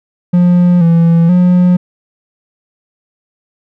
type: tone with pitch steps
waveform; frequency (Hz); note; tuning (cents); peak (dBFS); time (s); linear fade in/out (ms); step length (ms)
triangle; 176.9 / 167.3 / 179.3; F3 / E3 / F3; +23 / +26 / +46; -3; 0.33-1.77; 10; 480
effects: none